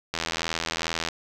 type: click train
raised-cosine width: 0.2 ms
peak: -9 dBFS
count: 79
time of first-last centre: 0.14-1.087 s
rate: 82.4 Hz
effects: none